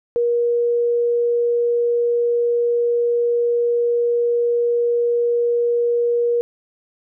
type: tone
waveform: sine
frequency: 475.5 Hz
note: A#4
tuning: 34 cents sharp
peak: -15 dBFS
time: 0.16-6.41 s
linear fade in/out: 0 ms
effects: none